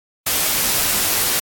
white noise with comb filter, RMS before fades -18 dBFS, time 0.26-1.4 s, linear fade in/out 10 ms, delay 15 ms, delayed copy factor -0.55, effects AAC 64 kbps

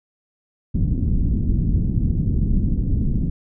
pink low-pass noise, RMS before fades -19 dBFS, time 0.74-3.3 s, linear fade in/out 10 ms, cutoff 240 Hz, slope 24 dB/octave, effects none

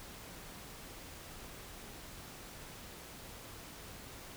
silence, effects pink hiss -50 dBFS RMS until 4.36 s

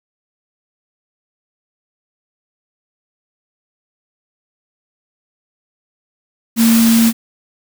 sine tone in noise, 228.6 Hz, A#3, 34 cents flat, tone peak -8 dBFS, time 6.56-7.13 s, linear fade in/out 50 ms, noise white, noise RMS -19 dBFS, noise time 6.56-7.13 s, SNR +8 dB, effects none

